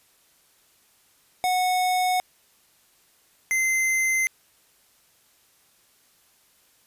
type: tone pair in turn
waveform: square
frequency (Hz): 734 / 2072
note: F#5 / C7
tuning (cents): -14 / -17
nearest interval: octave + tritone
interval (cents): 1797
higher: second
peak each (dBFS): -21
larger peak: neither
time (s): 1.44-2.2 / 3.51-4.27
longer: neither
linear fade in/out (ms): 0
effects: white hiss -61 dBFS RMS until 6.86 s + resampled to 32000 Hz